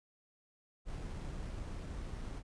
brown noise with sample-and-hold, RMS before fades -42 dBFS, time 0.85-2.43 s, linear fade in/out 50 ms, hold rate 7350 Hz, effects resampled to 22050 Hz

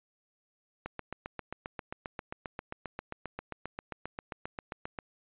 click train, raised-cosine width 0.5 ms, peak -22 dBFS, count 32, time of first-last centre 0.86-4.988 s, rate 7.51 Hz, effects resampled to 8000 Hz

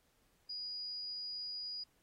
sine tone, 4902 Hz, D#8, 27 cents flat, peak -40 dBFS, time 0.49-1.84 s, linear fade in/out 10 ms, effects pink hiss -74 dBFS RMS until 2.02 s + AAC 48 kbps

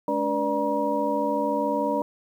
sine tone cluster, 212.7 / 286.4 / 488.4 / 589 / 954 Hz, G#3 / D4 / B4 / D5 / A#5, +42 / -43 / -19 / +5 / +40 cents, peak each -33 / -28 / -30 / -27 / -27 dBFS, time 0.08-2.02 s, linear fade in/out 2 ms, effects 9-bit

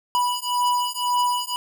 square beating tone pair, 981 / 982.9 Hz, B5 / B5, -12 / -9 cents, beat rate 1.9 Hz, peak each -24 dBFS, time 0.15-1.56 s, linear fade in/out 0 ms, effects none

